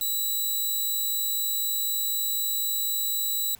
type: tone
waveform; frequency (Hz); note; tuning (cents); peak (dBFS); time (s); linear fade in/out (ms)
5% pulse; 3932; B7; -8; -17; 0.01-3.55; 2
effects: pink hiss -54 dBFS RMS until 3.59 s